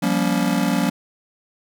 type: chord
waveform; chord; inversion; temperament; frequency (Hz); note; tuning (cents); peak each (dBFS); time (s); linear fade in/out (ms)
square; G half-diminished seventh; third; just; 176.4 / 196 / 235.2 / 282.2; F3 / G3 / Bb3 / Db4; +18 / 0 / +16 / +31; -24; 0.02-0.9; 10
effects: none